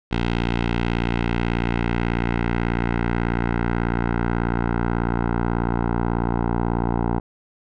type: tone with low-pass filter sweep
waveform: 10% pulse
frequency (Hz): 58.27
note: A#1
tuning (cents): 0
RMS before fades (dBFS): -22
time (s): 0.11-7.2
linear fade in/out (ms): 10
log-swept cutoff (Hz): 3200 to 940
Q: 1.6
effects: none